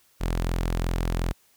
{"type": "tone", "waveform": "sawtooth", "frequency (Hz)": 42.75, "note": "F1", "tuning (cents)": -36, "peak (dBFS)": -20, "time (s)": [0.2, 1.33], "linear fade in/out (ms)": 20, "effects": ["white hiss -62 dBFS RMS until 1.56 s"]}